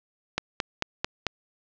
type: click train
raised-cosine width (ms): 0.2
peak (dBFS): -7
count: 5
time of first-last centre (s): 0.38-1.267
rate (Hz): 4.51
effects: low-pass 5000 Hz 12 dB/octave